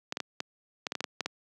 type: clicks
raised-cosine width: 0.2 ms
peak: -14 dBFS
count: 11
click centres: 0.124 / 0.171 / 0.203 / 0.404 / 0.868 / 0.921 / 0.953 / 1.006 / 1.042 / 1.207 / 1.26 s
effects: high-pass 200 Hz 12 dB/octave